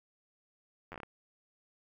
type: slowing click train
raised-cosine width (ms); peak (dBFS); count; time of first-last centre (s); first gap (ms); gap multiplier
0.5; -29; 7; 0.92-1.033; 10; 1.25
effects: 11-bit